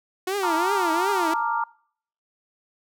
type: tone with vibrato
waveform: sawtooth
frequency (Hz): 361.1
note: F#4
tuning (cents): -42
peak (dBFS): -20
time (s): 0.27-1.34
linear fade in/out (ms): 5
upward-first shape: triangle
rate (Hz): 2.7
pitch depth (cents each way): 240
type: chord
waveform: sine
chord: Bb major seventh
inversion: third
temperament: equal with one note detuned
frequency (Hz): 880 / 932.3 / 1179.4 / 1396.9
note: A5 / Bb5 / D6 / F6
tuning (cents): 0 / 0 / +7 / 0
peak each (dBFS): -30 / -24 / -29 / -30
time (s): 0.43-1.64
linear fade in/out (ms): 5
effects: noise-tail reverb RT60 0.6 s tail -24 dB re dry